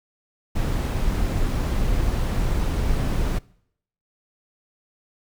brown noise, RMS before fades -22 dBFS, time 0.55-3.39 s, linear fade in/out 10 ms, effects noise-tail reverb RT60 0.7 s tail -23 dB re dry

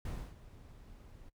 brown noise with ADSR envelope, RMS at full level -38 dBFS, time 0.05-1.3 s, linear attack 4 ms, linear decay 280 ms, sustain -16 dB, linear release 17 ms, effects noise-tail reverb RT60 0.1 s tail -22 dB re dry

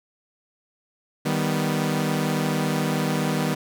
sawtooth chord, Eb augmented, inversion none, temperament equal, 155.56 / 196 / 246.9 Hz, Eb3 / G3 / B3, 0 / 0 / 0 cents, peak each -21 / -23 / -23 dBFS, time 1.25-3.55 s, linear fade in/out 10 ms, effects none

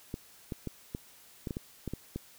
clicks, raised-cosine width 3 ms, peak -22 dBFS, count 10, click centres 0.141 / 0.522 / 0.673 / 0.949 / 1.472 / 1.508 / 1.569 / 1.877 / 1.936 / 2.16 s, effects white hiss -57 dBFS RMS until 2.38 s

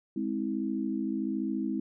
sine chord, Ab augmented, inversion none, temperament equal with one note detuned, 207.7 / 261.6 / 322.8 Hz, Ab3 / C4 / E4, 0 / 0 / -36 cents, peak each -33 / -33 / -33 dBFS, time 0.16-1.8 s, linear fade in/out 5 ms, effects none

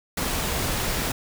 pink noise, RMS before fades -26 dBFS, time 0.17-1.12 s, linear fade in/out 5 ms, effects none

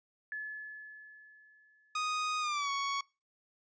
sine tone with exponential decay, 1718 Hz, A6, 42 cents flat, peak -35 dBFS, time 0.32-2.39 s, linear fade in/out 1 ms, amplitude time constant 450 ms
sawtooth tone with pitch glide, 1244.5 to 1115.1 Hz, D#6 to C#6, 0 to +10 cents, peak -28 dBFS, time 1.95-3.01 s, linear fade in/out 5 ms, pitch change -190 cents, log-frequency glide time 2.4-2.7 s
effects noise-tail reverb RT60 0.3 s tail -24 dB re dry + resampled to 16000 Hz

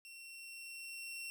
sawtooth tone with level ramp, 2722 Hz, F7, 45 cents flat, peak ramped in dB -48 to -39 dBFS, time 0.05-1.3 s, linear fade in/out 0 ms, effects none

